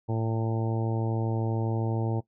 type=harmonic tone; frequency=112.6 Hz; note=A2; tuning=40 cents sharp; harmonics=1 / 2 / 3 / 4 / 5 / 6 / 7 / 8; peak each=-27 / -35 / -34 / -36 / -40 / -44 / -40 / -41 dBFS; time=0.08-2.21 s; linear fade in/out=20 ms; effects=noise-tail reverb RT60 0.1 s tail -18 dB re dry